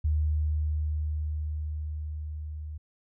sine tone with level ramp, 76.3 Hz, D#2, 33 cents flat, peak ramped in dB -22 to -35 dBFS, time 0.04-2.78 s, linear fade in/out 10 ms, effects none

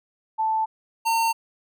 sine / square tone pair in turn, 880 / 910.5 Hz, A5 / A#5, 0 / -41 cents, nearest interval minor second, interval 59 cents, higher second, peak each -20 dBFS, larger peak neither, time 0.38-0.66 / 1.05-1.33 s, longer neither, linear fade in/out 20 ms, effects none

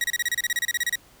sawtooth tone bursts, 1907 Hz, A#6, 39 cents sharp, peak -18 dBFS, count 16, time 0.01-0.956 s, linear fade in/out 2 ms, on 31 ms, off 30 ms, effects pink hiss -54 dBFS RMS until 1.2 s

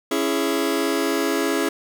sawtooth chord, C# minor, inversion none, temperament just, 277.2 / 332.6 / 415.8 Hz, C#4 / E4 / G#4, 0 / +16 / +2 cents, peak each -20 dBFS, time 0.11-1.69 s, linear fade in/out 5 ms, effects none

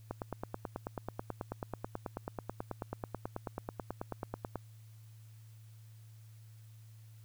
click train, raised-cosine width 1 ms, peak -23 dBFS, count 42, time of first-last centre 0.11-4.557 s, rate 9.22 Hz, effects added 110 Hz sine -52 dBFS peak until 7.24 s + white hiss -68 dBFS RMS until 7.24 s

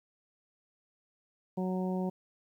harmonic tone, 185 Hz, F#3, in tune, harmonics 1 / 2 / 3 / 4 / 5, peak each -31 / -37 / -41 / -43 / -45 dBFS, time 1.57-2.1 s, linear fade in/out 10 ms, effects 11-bit

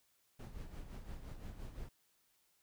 brown noise with tremolo, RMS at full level -45 dBFS, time 0.39-1.89 s, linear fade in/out 5 ms, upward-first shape sine, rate 5.8 Hz, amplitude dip 60%, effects white hiss -75 dBFS RMS until 2.62 s

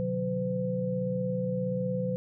sine tone cluster, 126 / 147.5 / 182.9 / 508 Hz, B2 / D3 / F#3 / B4, +35 / +8 / -20 / +49 cents, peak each -35 / -40 / -31 / -31 dBFS, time 0-2.16 s, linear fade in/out 0 ms, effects none

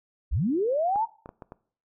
sine linear sweep, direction up, 36.71 to 932.3 Hz, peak -22 dBFS, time 0.31-1.06 s, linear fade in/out 20 ms
clicks, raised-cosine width 1 ms, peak -26 dBFS, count 5, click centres 0.959 / 1.259 / 1.291 / 1.422 / 1.521 s
effects noise-tail reverb RT60 0.5 s tail -21 dB re dry

